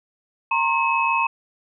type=tone cluster; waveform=sine; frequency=923 / 1069 / 2571 Hz; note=A#5 / C6 / E7; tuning=-17 / +37 / -44 cents; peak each=-22 dBFS; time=0.51-1.27 s; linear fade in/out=5 ms; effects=none